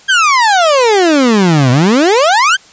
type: exponential two-way sweep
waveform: 30% pulse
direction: down then up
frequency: 1627 to 120.7 to 1627 Hz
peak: -4 dBFS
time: 0.08-2.57 s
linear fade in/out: 20 ms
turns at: 1.71 s
effects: white hiss -41 dBFS RMS until 2.72 s + resampled to 16000 Hz